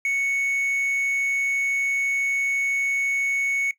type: tone with quantisation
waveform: triangle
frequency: 2217 Hz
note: C#7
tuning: in tune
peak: -19 dBFS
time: 0.05-3.71 s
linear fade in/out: 2 ms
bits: 8
effects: noise-tail reverb RT60 0.1 s tail -17 dB re dry